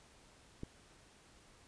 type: click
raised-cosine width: 3 ms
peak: -29 dBFS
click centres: 0.634 s
effects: pink hiss -63 dBFS RMS until 1.67 s + resampled to 22050 Hz